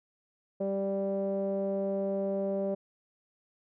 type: tone with low-pass filter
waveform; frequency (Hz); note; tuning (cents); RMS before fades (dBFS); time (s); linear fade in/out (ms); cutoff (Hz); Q
sawtooth; 196; G3; 0; -31; 0.6-2.75; 10; 540; 9.3
effects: none